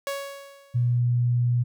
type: tone with exponential decay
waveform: sawtooth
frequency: 557 Hz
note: C#5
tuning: 8 cents sharp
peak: -22 dBFS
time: 0.07-0.99 s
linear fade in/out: 1 ms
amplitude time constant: 200 ms
type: tone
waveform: sine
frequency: 121.4 Hz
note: B2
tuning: 29 cents flat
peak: -19 dBFS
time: 0.74-1.64 s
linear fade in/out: 20 ms
effects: none